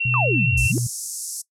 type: tone with vibrato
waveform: sine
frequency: 2714 Hz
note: E7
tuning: 50 cents sharp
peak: -20 dBFS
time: 0-0.72 s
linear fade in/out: 10 ms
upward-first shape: sine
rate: 4.4 Hz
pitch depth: 15 cents each way
type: tone with pitch glide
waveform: sine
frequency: 123.47 to 121.35 Hz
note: B2 to B2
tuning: 0 to -30 cents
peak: -21 dBFS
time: 0.05-0.87 s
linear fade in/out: 5 ms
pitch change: -30 cents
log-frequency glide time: 0.66-0.75 s
type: exponential two-way sweep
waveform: sine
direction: down then up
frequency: 1258 to 51 to 391.7 Hz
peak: -21 dBFS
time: 0.14-0.78 s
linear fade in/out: 0 ms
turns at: 0.62 s
type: band-pass noise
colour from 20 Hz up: white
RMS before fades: -31 dBFS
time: 0.57-1.42 s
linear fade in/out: 10 ms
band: 5400 to 11000 Hz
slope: 48 dB/octave
effects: noise-tail reverb RT60 0.1 s tail -20 dB re dry